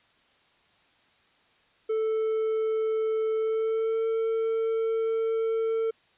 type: tone with pitch glide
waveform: triangle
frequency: 440 to 449.2 Hz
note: A4 to A4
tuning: 0 to +36 cents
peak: -22 dBFS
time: 1.89-5.91 s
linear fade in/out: 10 ms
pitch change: +36 cents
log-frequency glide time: 3.35-4.04 s
effects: white hiss -63 dBFS RMS until 6.17 s + resampled to 8000 Hz